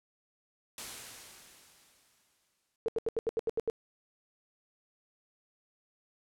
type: noise with exponential decay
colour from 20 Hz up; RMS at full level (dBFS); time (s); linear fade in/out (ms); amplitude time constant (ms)
white; -40; 0.78-2.76; 1; 430
type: tone bursts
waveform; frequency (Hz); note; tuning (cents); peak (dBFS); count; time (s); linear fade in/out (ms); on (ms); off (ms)
sine; 451.9; A4; +46; -27; 9; 2.86-3.699; 0; 23; 79
effects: low-pass 11000 Hz 12 dB/octave